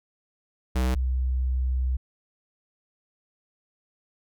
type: tone pair in turn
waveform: square / sine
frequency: 63.4 / 63.8 Hz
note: B1 / C2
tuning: +46 / -43 cents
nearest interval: unison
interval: 11 cents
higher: second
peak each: -22 dBFS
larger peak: neither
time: 0.75-0.95 / 0.95-1.97 s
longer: second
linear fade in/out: 10 ms
effects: none